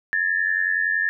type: tone pair together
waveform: sine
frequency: 1708 / 1798.8 Hz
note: G#6 / A6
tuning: +48 / +38 cents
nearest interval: minor second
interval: 90 cents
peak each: -22 dBFS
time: 0.13-1.09 s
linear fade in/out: 0 ms
effects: none